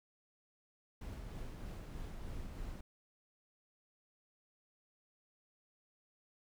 brown noise with tremolo, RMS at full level -44 dBFS, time 1.01-2.81 s, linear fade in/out 5 ms, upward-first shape sine, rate 3.2 Hz, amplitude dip 25%, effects none

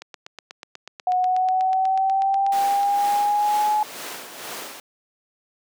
click train, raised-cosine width 0.2 ms, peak -19 dBFS, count 24, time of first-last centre 0.02-2.832 s, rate 8.18 Hz
sine exponential sweep, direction up, 729 to 850 Hz, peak -17 dBFS, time 1.07-3.83 s, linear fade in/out 2 ms
pink noise with tremolo, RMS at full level -31 dBFS, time 2.52-4.8 s, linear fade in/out 2 ms, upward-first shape sine, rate 2.1 Hz, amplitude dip 55%
effects high-pass 400 Hz 12 dB/octave

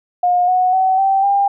sine tone with pitch steps, 715 / 735.1 / 755.8 / 777 / 798.9 Hz, F5 / F#5 / F#5 / G5 / G5, +41 / -11 / +37 / -16 / +33 cents, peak -11 dBFS, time 0.23-1.48 s, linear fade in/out 5 ms, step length 250 ms, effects none

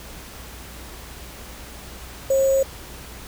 sine tone with sample-and-hold, 539 Hz, C#5, 49 cents flat, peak -15 dBFS, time 2.3-2.63 s, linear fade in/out 5 ms, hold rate 7350 Hz, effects added 60 Hz sine -42 dBFS peak until 3.27 s + pink hiss -40 dBFS RMS until 3.27 s

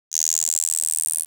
sawtooth tone with high-pass filter sweep, 80.5 Hz, E2, 41 cents flat, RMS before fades -23 dBFS, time 0.11-1.26 s, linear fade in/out 50 ms, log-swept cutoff 6400 to 9600 Hz, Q 9.5, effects 7-bit

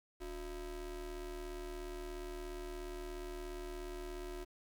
square ring-modulated tone, 160.5 Hz, E3, 46 cents flat, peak -40 dBFS, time 0.2-4.45 s, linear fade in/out 20 ms, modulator 199 Hz, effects 11-bit

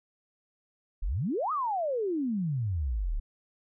sine exponential two-way sweep, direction up then down, 32.91 to 1281 to 32.91 Hz, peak -27 dBFS, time 1.02-3.2 s, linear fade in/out 10 ms, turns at 1.52 s, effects none

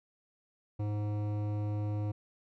sine tone with hard clipping, 104.5 Hz, G#2, 11 cents sharp, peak -33 dBFS, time 0.79-2.12 s, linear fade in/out 10 ms, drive 14 dB, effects none

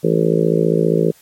harmonic tone, 55 Hz, A1, in tune, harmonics 3 / 4 / 5 / 6 / 7 / 8 / 9 / 10, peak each -17 / -23 / -29 / -22 / -19 / -18 / -22 / -27 dBFS, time 0.03-1.12 s, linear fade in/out 20 ms, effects white hiss -50 dBFS RMS until 1.21 s + MP3 64 kbps

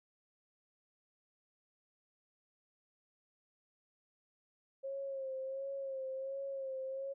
sine tone with vibrato, 538 Hz, C5, 48 cents sharp, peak -38 dBFS, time 4.83-7.14 s, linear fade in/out 20 ms, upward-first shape sine, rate 1.4 Hz, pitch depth 39 cents each way, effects none

